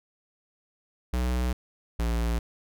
square tone pair in turn, 61.74 / 57.73 Hz, B1 / A#1, 0 / -16 cents, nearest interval minor second, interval 116 cents, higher first, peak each -25 dBFS, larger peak neither, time 1.13-1.53 / 1.99-2.39 s, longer neither, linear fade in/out 5 ms, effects none

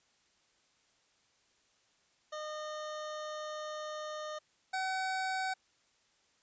25% pulse tone pair in turn, 611 / 756.8 Hz, D#5 / F#5, -32 / +39 cents, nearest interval major third, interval 371 cents, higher second, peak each -35 / -29 dBFS, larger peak second, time 2.32-4.39 / 4.73-5.54 s, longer first, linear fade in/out 10 ms, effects white hiss -71 dBFS RMS until 6.42 s + resampled to 16000 Hz

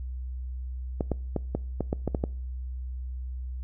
clicks, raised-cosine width 2 ms, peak -13 dBFS, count 9, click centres 1.008 / 1.117 / 1.363 / 1.55 / 1.807 / 1.929 / 2.077 / 2.148 / 2.239 s, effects noise-tail reverb RT60 0.5 s tail -24 dB re dry + added 63 Hz sine -32 dBFS peak until 3.63 s

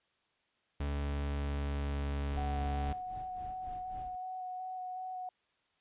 40% pulse tone with pitch glide, 71.5 to 70.76 Hz, D2 to C#2, -46 to +36 cents, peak -32 dBFS, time 0.8-2.93 s, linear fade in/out 5 ms, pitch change -18 cents, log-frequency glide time 1.02-2.14 s
brown noise with tremolo, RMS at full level -48 dBFS, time 2.3-4.16 s, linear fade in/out 10 ms, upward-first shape sine, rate 3.7 Hz, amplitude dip 80%
sine tone with vibrato, 740 Hz, F#5, in tune, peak -38 dBFS, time 2.37-5.29 s, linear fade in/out 2 ms, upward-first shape square, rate 2.7 Hz, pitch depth 10 cents each way
effects white hiss -75 dBFS RMS until 5.8 s + resampled to 8000 Hz

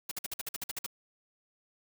white noise bursts, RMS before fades -36 dBFS, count 11, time 0.09-0.864 s, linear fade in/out 5 ms, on 24 ms, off 51 ms, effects none

